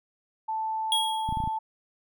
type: tone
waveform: sine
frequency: 880 Hz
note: A5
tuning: in tune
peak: -27 dBFS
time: 0.48-1.59 s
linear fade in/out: 10 ms
type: tone with exponential decay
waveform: square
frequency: 3303 Hz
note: G#7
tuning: 10 cents flat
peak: -21 dBFS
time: 0.92-1.57 s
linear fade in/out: 1 ms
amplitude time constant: 140 ms
type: clicks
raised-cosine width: 5 ms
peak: -21 dBFS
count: 6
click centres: 1.29 / 1.325 / 1.372 / 1.403 / 1.439 / 1.475 s
effects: none